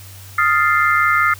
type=chord; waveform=sine; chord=F dominant seventh; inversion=third; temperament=equal with one note detuned; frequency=1244.5 / 1389.7 / 1760 / 2093 Hz; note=Eb6 / F6 / A6 / C7; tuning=0 / -9 / 0 / 0 cents; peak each=-16 / -17 / -22 / -18 dBFS; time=0.38-1.34 s; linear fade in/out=5 ms; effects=added 96 Hz sine -37 dBFS peak until 1.39 s + white hiss -41 dBFS RMS until 1.39 s